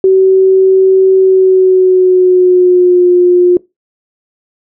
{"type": "tone with pitch glide", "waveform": "sine", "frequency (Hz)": [380, 356.6], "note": ["F#4", "F4"], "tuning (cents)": [46, 36], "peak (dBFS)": -3, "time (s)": [0.04, 3.57], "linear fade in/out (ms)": 2, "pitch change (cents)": -110, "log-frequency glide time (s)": [1.15, 3.09], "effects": ["noise-tail reverb RT60 0.2 s tail -21 dB re dry"]}